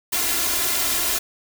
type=noise with comb filter; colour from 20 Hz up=white; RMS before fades=-22 dBFS; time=0.12-1.19 s; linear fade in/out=10 ms; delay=2.9 ms; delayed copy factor=+0.85; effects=none